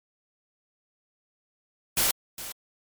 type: noise with echo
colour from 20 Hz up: white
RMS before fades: -23 dBFS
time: 1.97-2.11 s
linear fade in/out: 2 ms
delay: 410 ms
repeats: 1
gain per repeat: -14 dB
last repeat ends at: 2.52 s
effects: MP3 96 kbps